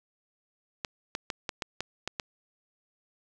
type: clicks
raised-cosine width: 0.2 ms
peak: -14 dBFS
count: 8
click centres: 0.848 / 1.151 / 1.302 / 1.492 / 1.622 / 1.806 / 2.076 / 2.198 s
effects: none